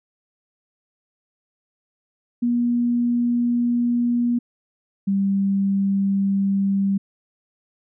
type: tone pair in turn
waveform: sine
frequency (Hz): 240 / 196.61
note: B3 / G3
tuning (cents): -49 / +5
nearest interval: minor third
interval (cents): 346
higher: first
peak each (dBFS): -17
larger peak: neither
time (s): 2.42-4.39 / 5.07-6.98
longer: first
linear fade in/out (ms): 10
effects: none